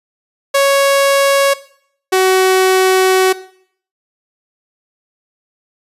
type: tone pair in turn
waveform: sawtooth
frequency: 554.4 / 375.7 Hz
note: C#5 / F#4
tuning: 0 / +26 cents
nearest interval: perfect fifth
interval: 674 cents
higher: first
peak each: -5 dBFS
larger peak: neither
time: 0.54-1.54 / 2.12-3.33 s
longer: second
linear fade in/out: 10 ms
effects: noise-tail reverb RT60 0.6 s tail -17 dB re dry + resampled to 32000 Hz